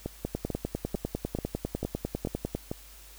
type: two click trains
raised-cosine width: 2 ms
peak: -18 / -16 dBFS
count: 7 / 24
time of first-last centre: 0.06-2.715 / 0.25-2.55 s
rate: 2.26 / 10 Hz
effects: added 50 Hz sine -51 dBFS peak until 3.18 s + white hiss -52 dBFS RMS until 3.18 s